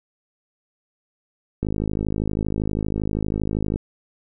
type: click train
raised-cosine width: 3 ms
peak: -11 dBFS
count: 113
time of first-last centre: 1.63-3.759 s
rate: 52.6 Hz
effects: none